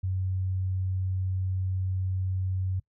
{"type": "tone", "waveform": "sine", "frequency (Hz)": 93.6, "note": "F#2", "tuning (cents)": 20, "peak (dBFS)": -26, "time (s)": [0.03, 2.8], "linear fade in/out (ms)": 10, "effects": ["noise-tail reverb RT60 0.1 s tail -22 dB re dry"]}